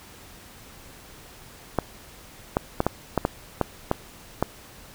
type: clicks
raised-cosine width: 1 ms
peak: -6 dBFS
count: 9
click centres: 1.787 / 2.569 / 2.804 / 2.866 / 3.177 / 3.251 / 3.613 / 3.914 / 4.426 s
effects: pink hiss -47 dBFS RMS until 4.94 s